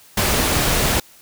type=noise; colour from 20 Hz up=pink; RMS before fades=-18 dBFS; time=0.17-1 s; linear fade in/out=5 ms; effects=white hiss -48 dBFS RMS until 1.21 s